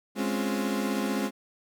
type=chord; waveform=35% pulse; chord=Db major seventh; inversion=second; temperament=equal; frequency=207.7 / 261.6 / 277.2 / 349.2 Hz; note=Ab3 / C4 / Db4 / F4; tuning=0 / 0 / 0 / 0 cents; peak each=-28 / -30 / -33 / -34 dBFS; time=0.15-1.31 s; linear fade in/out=50 ms; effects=none